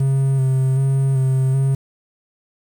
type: tone with vibrato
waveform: triangle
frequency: 133.6 Hz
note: C3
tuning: 36 cents sharp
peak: -12 dBFS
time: 0-1.75 s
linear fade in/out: 5 ms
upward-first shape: square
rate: 1.3 Hz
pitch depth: 22 cents each way
effects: 7-bit